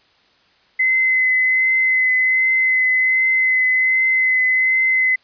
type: tone with vibrato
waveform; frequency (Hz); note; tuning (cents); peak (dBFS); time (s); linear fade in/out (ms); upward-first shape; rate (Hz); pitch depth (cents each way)
sine; 2042; C7; -43; -13; 0.79-5.16; 10; triangle; 1.3; 16
effects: white hiss -56 dBFS RMS until 5.23 s + resampled to 11025 Hz